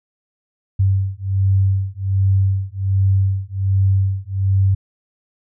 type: beating tone pair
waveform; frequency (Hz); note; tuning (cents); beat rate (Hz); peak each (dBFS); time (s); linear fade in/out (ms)
sine; 96.1 / 97.4; G2 / G2; -34 / -11; 1.3; -17; 0.79-4.75; 10
effects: none

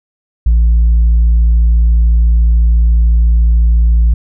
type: tone with tanh clipping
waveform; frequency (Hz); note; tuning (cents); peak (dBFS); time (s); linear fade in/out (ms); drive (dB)
sine; 57; A#1; -38; -6; 0.46-4.14; 5; 1
effects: none

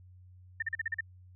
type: tone bursts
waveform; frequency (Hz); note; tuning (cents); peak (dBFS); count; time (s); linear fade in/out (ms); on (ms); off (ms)
sine; 1804; A6; +43; -29; 7; 0.6-1.008; 5; 24; 40
effects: added 91 Hz sine -52 dBFS peak until 1.35 s

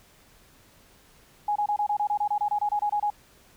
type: tone bursts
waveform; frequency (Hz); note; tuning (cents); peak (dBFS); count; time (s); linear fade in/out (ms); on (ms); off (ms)
sine; 830.6; G#5; 0; -22; 16; 1.48-3.102; 5; 77; 26
effects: pink hiss -57 dBFS RMS until 3.56 s

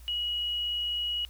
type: tone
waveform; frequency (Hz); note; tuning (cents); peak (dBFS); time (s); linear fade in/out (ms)
sine; 2909; F#7; -30; -28; 0.08-1.25; 0
effects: added 60 Hz sine -46 dBFS peak until 1.29 s + white hiss -58 dBFS RMS until 1.29 s

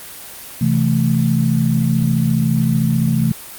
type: chord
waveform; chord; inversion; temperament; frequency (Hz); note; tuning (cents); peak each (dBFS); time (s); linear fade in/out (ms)
sine; A minor; first; equal; 130.81 / 164.81 / 220; C3 / E3 / A3; 0 / 0 / 0; -17; 0.61-3.32; 5
effects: white hiss -34 dBFS RMS until 3.58 s + Opus 32 kbps

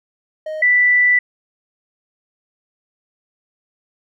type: tone pair in turn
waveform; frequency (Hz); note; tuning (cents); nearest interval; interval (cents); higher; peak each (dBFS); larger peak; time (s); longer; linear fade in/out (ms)
triangle / sine; 622.3 / 1975.7; D#5 / B6; 0 / 0; octave + minor sixth; 2000; second; -21 / -10; second; 0.46-0.62 / 0.62-1.19; second; 5
effects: none

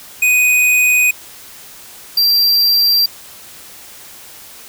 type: tone pair in turn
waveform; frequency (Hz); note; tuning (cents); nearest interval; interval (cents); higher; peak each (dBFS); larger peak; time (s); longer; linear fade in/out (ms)
square; 2491 / 4721; D#7 / D8; +1 / +8; major seventh; 1107; second; -10; neither; 0.22-1.11 / 2.17-3.06; neither; 5
effects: white hiss -37 dBFS RMS until 4.68 s

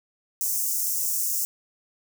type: high-pass noise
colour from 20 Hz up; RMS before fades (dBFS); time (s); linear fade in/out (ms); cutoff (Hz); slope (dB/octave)
white; -26; 0.41-1.45; 0; 5700; 48
effects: none

